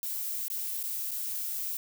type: noise with dropouts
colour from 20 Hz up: violet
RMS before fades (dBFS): -34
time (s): 0.03-1.77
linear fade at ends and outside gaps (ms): 1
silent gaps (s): 0.482-0.501 / 0.829-0.837 / 1.109-1.115
effects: none